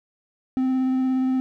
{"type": "tone with vibrato", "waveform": "triangle", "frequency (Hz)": 259.6, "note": "C4", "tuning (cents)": -13, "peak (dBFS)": -17, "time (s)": [0.57, 1.4], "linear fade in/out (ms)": 0, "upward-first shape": "triangle", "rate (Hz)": 17, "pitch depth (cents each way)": 14, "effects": []}